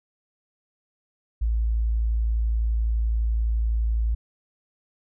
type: tone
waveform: sine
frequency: 55.9 Hz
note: A1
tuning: 28 cents sharp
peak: -20 dBFS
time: 1.41-4.15 s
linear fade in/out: 10 ms
effects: none